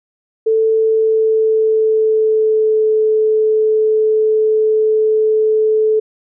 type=tone with pitch glide; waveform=sine; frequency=442.8 to 434.2 Hz; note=A4 to A4; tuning=+11 to -23 cents; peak=-10 dBFS; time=0.46-6 s; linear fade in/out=10 ms; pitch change=-34 cents; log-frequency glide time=0.65-2.88 s; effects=none